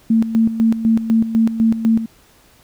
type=tone with tremolo; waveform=sine; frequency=225.3 Hz; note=A3; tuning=41 cents sharp; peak=-10 dBFS; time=0.1-2.06 s; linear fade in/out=5 ms; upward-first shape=square; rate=4 Hz; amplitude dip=70%; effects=pink hiss -51 dBFS RMS until 2.63 s